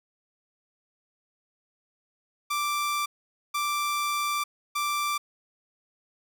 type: tone bursts at uneven times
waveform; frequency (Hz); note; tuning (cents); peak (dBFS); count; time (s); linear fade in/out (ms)
sawtooth; 1174.7; D6; 0; -22; 3; 2.5-3.06 / 3.54-4.44 / 4.75-5.18; 10
effects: none